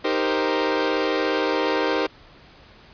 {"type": "chord", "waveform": "sawtooth", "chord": "C minor seventh", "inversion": "first", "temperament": "equal", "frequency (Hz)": [311.1, 392, 466.2, 523.3], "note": ["Eb4", "G4", "Bb4", "C5"], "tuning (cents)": [0, 0, 0, 0], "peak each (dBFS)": -22, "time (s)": [0.04, 2.07], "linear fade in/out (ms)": 10, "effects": ["pink hiss -49 dBFS RMS until 2.93 s", "resampled to 11025 Hz"]}